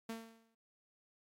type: tone with exponential decay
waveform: sawtooth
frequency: 226.4 Hz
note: A3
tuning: 50 cents sharp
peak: -35 dBFS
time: 0.09-0.55 s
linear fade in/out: 5 ms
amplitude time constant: 100 ms
effects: noise-tail reverb RT60 0.3 s tail -26 dB re dry + AAC 64 kbps